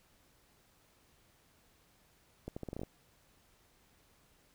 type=accelerating click train; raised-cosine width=2 ms; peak=-27 dBFS; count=9; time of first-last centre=2.48-2.834 s; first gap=85 ms; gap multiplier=0.8; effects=pink hiss -68 dBFS RMS until 4.54 s